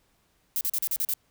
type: noise bursts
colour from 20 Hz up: violet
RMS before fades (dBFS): -27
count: 7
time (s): 0.56-1.137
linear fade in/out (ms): 0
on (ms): 49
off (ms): 39
effects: pink hiss -68 dBFS RMS until 1.3 s